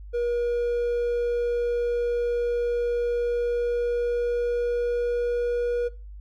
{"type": "tone with pitch glide", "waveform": "triangle", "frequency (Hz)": [478.2, 481], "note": ["A#4", "B4"], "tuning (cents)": [44, -46], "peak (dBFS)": -21, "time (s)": [0.13, 5.89], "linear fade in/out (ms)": 20, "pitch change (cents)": 10, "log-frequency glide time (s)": [3.07, 5.72], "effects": ["noise-tail reverb RT60 0.3 s tail -20 dB re dry", "added 50 Hz sine -38 dBFS peak until 6.2 s"]}